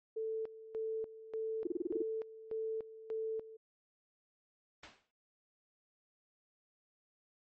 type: tone with tremolo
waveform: sine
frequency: 442.6 Hz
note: A4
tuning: 10 cents sharp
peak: -35 dBFS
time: 0.16-3.57 s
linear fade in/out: 10 ms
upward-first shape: square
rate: 1.7 Hz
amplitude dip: 80%
type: tone bursts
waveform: sine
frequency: 349.7 Hz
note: F4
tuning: 2 cents sharp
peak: -31 dBFS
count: 8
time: 1.65-2.022 s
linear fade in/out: 5 ms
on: 22 ms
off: 28 ms
type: noise with exponential decay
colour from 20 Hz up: white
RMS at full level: -42 dBFS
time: 4.83-5.11 s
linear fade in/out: 5 ms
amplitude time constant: 59 ms
effects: low-pass 3000 Hz 12 dB/octave + MP3 32 kbps